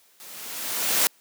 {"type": "noise with level ramp", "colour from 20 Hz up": "white", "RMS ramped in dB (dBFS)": [-44, -19], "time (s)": [0.2, 1.07], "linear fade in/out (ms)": 0, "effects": ["white hiss -59 dBFS RMS until 1.2 s", "high-pass 200 Hz 12 dB/octave"]}